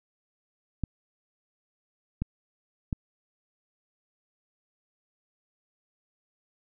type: clicks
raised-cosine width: 5 ms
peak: -16 dBFS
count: 3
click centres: 0.837 / 2.22 / 2.928 s
effects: none